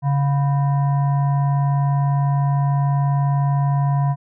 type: tone with frequency modulation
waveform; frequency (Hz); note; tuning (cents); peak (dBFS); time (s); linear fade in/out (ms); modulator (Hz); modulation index
sine; 140.3; C#3; +21; -15; 0.02-4.16; 50; 847; 0.43
effects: none